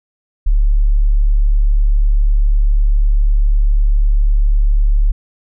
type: tone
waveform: sine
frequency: 36 Hz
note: D1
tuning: 34 cents flat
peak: -8 dBFS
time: 0.46-5.12 s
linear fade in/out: 10 ms
effects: none